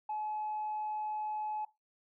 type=tone; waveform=sine; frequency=853 Hz; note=G#5; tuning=46 cents sharp; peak=-33 dBFS; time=0.09-1.65 s; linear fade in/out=5 ms; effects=noise-tail reverb RT60 0.2 s tail -17 dB re dry + tanh soft clip ceiling -30 dBFS